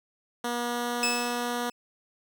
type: tone with pitch glide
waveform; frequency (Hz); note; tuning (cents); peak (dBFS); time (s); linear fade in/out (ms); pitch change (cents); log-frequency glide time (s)
10% pulse; 240 to 241.5; B3 to B3; -49 to -39; -20; 0.44-1.7; 5; +10; 0.59-1.18
type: tone with exponential decay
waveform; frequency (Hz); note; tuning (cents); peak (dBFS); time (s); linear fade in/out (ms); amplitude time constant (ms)
20% pulse; 2606; E7; -20; -18; 1.03-1.72; 1; 150
effects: none